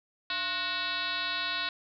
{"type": "tone with frequency modulation", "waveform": "sine", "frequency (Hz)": 2637, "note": "E7", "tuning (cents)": 0, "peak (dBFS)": -29, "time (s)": [0.3, 1.69], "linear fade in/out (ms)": 2, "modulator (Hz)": 390, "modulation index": 4.3, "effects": []}